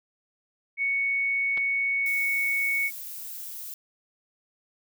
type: tone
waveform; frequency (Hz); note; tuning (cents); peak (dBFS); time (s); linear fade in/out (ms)
sine; 2221; C#7; +3; -23; 0.77-2.91; 50
type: clicks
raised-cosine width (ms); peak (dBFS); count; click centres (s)
0.3; -23; 2; 1.573 / 1.579
type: noise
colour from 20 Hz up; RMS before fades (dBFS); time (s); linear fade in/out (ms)
violet; -38; 2.06-3.74; 2
effects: none